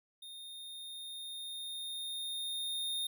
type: tone with level ramp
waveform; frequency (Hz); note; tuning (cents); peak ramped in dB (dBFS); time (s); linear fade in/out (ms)
square; 3667; A#7; -29; -47 to -34; 0.22-3.07; 5
effects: none